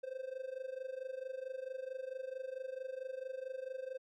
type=tone with amplitude modulation; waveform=triangle; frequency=521 Hz; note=C5; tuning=7 cents flat; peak=-35 dBFS; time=0.03-3.98 s; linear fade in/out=10 ms; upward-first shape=sine; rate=24.5 Hz; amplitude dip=85%; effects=none